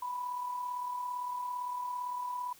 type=tone with amplitude modulation; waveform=sine; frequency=987.8 Hz; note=B5; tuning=in tune; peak=-32 dBFS; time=0.02-2.53 s; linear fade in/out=5 ms; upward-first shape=sine; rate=37.7 Hz; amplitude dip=45%; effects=white hiss -58 dBFS RMS until 2.59 s